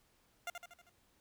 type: tone with echo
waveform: 15% pulse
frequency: 699 Hz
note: F5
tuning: 1 cent sharp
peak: -32 dBFS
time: 0.47-0.5 s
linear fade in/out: 2 ms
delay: 79 ms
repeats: 5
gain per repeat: -5 dB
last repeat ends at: 0.895 s
effects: pink hiss -72 dBFS RMS until 1.2 s